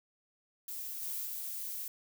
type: noise with level steps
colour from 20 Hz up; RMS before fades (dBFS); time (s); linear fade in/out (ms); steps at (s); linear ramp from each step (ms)
violet; -41 / -38 / -40; 0.68-1.88; 2; 1.02 / 1.25; 10
effects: none